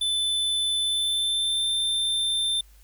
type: tone with pitch glide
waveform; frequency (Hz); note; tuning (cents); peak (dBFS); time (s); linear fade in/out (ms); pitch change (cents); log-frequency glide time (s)
square; 3515 to 3572; A7 to A7; -2 to +25; -23; 0.01-2.61; 5; +27; 0.82-1.69
effects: added 50 Hz sine -50 dBFS peak until 2.83 s + white hiss -60 dBFS RMS until 2.83 s